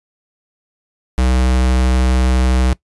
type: tone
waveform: square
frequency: 63.4 Hz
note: B1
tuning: 46 cents sharp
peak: -12 dBFS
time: 1.18-2.73 s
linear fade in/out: 0 ms
effects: noise-tail reverb RT60 0.1 s tail -20 dB re dry + resampled to 24000 Hz